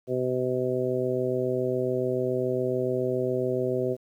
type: harmonic tone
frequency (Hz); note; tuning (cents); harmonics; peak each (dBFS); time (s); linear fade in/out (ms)
127.1; C3; -50; 1 / 2 / 3 / 4 / 5; -33 / -33 / -27 / -30 / -33; 0.07-3.97; 50
effects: 10-bit